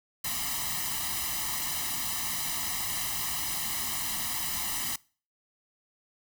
white noise with comb filter, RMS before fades -32 dBFS, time 0.24-4.96 s, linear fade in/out 5 ms, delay 1 ms, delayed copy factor +0.95, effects noise-tail reverb RT60 0.4 s tail -23 dB re dry

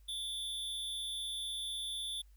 square tone with amplitude modulation, 3500 Hz, A7, 10 cents flat, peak -35 dBFS, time 0.08-2.22 s, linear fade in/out 10 ms, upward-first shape sine, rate 224 Hz, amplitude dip 65%, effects added 50 Hz sine -57 dBFS peak until 2.36 s + white hiss -75 dBFS RMS until 2.36 s

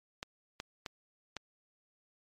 clicks, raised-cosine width 0.2 ms, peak -21 dBFS, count 4, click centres 0.229 / 0.601 / 0.862 / 1.367 s, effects MP3 64 kbps

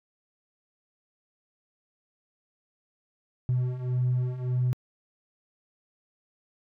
triangle beating tone pair, 124.4 / 126.1 Hz, B2 / B2, +13 / +36 cents, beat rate 1.7 Hz, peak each -27 / -23 dBFS, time 3.49-4.73 s, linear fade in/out 0 ms, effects tanh soft clip ceiling -18 dBFS

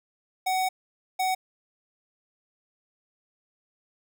square tone bursts at uneven times, 749 Hz, F#5, 21 cents sharp, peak -24 dBFS, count 2, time 0.46-0.69 / 1.19-1.35 s, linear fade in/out 10 ms, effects none

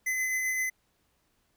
square tone with tremolo, 2033 Hz, B6, 50 cents sharp, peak -27 dBFS, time 0.06-0.7 s, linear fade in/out 10 ms, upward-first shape sine, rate 7.7 Hz, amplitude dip 25%, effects pink hiss -72 dBFS RMS until 1.56 s

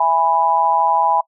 sine chord, E major, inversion none, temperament just, 659.3 / 824.1 / 988.9 Hz, E5 / G#5 / B5, 0 / -14 / +2 cents, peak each -22 / -16 / -16 dBFS, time 0-1.21 s, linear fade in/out 5 ms, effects noise-tail reverb RT60 0.1 s tail -21 dB re dry

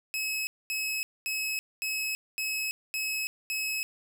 sawtooth tone bursts, 2572 Hz, E7, 43 cents flat, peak -26 dBFS, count 7, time 0.14-3.83 s, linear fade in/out 0 ms, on 330 ms, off 230 ms, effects none

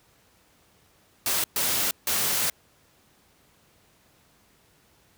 white noise bursts at uneven times, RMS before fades -25 dBFS, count 3, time 1.26-1.44 / 1.56-1.91 / 2.07-2.5 s, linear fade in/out 2 ms, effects pink hiss -61 dBFS RMS until 5.17 s + high-pass 60 Hz 12 dB/octave

